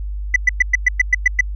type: tone bursts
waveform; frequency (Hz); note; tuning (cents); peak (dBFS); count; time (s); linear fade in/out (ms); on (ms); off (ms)
sine; 1993; B6; +15; -5; 9; 0.34-1.409; 5; 21; 110
effects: tanh soft clip ceiling -7 dBFS + added 50 Hz sine -22 dBFS peak until 1.55 s